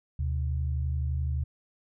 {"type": "tone pair together", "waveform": "sine", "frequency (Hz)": [75.81, 127.5], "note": ["D#2", "C3"], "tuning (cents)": [-44, -44], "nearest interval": "major sixth", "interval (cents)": 900, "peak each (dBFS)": [-27, -33], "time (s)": [0.19, 1.44], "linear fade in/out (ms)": 5, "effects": []}